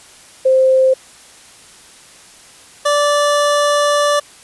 sine / 25% pulse tone pair in turn, 523.3 / 583.3 Hz, C5 / D5, 0 / -12 cents, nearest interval major second, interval 188 cents, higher second, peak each -8 dBFS, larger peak neither, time 0.45-0.94 / 2.85-4.2 s, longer second, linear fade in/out 10 ms, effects white hiss -42 dBFS RMS until 4.43 s + resampled to 24000 Hz

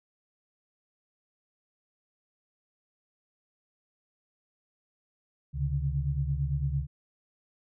sine tone cluster, 70.8 / 135.4 / 144.3 Hz, C#2 / C#3 / D3, +37 / -40 / -30 cents, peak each -31 dBFS, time 5.53-6.87 s, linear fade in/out 50 ms, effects none

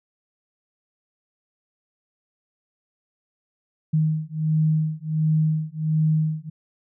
sine beating tone pair, 155.56 / 156.96 Hz, D#3 / D#3, 0 / +15 cents, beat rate 1.4 Hz, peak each -22 dBFS, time 3.93-6.5 s, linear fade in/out 10 ms, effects none

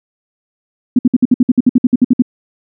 sine tone bursts, 248.6 Hz, B3, 12 cents sharp, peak -4 dBFS, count 15, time 0.96-2.222 s, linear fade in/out 5 ms, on 30 ms, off 58 ms, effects none

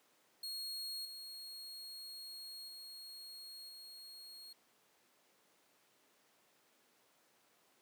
40% pulse tone with level steps, 4292 Hz, C8, 43 cents sharp, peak -40 / -46 / -48 / -50 dBFS, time 0.43-4.53 s, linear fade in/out 5 ms, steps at 1.05 / 2.68 / 3.69 s, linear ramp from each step 2 ms, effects pink hiss -71 dBFS RMS until 7.81 s + high-pass 300 Hz 12 dB/octave

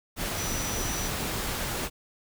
sine tone in noise, 5900 Hz, F#8, 6 cents flat, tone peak -35 dBFS, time 0.35-1.11 s, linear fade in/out 50 ms, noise pink, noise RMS -31 dBFS, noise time 0.16-1.9 s, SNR -7 dB, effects none

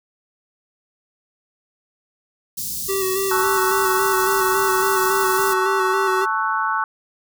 white band-stop noise, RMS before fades -27 dBFS, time 2.57-5.54 s, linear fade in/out 10 ms, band 240 to 4700 Hz, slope 24 dB/octave
square tone with vibrato, 382.7 Hz, G4, 42 cents flat, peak -21 dBFS, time 2.88-6.26 s, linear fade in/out 20 ms, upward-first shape square, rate 3.6 Hz, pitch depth 28 cents each way
sine chord, F# minor seventh, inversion first, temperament equal with one note detuned, 880 / 1108.7 / 1318.5 / 1491.1 Hz, A5 / C#6 / E6 / F#6, 0 / 0 / 0 / +13 cents, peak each -24 / -23 / -25 / -24 dBFS, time 3.31-6.84 s, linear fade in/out 2 ms
effects none

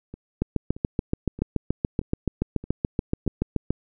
two click trains, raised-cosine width 3 ms, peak -24 / -9 dBFS, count 6 / 24, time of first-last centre 0.14-3.265 / 0.42-3.706 s, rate 1.6 / 7 Hz, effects none

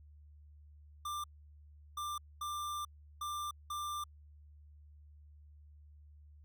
square tone bursts at uneven times, 1187 Hz, D6, 18 cents sharp, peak -38 dBFS, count 5, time 1.05-1.24 / 1.97-2.18 / 2.41-2.85 / 3.21-3.51 / 3.7-4.04 s, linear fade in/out 5 ms, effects added 74 Hz sine -55 dBFS peak until 6.44 s

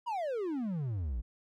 triangle exponential sweep, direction down, 1000 to 51.91 Hz, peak -30 dBFS, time 0.06-1.22 s, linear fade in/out 20 ms, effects none

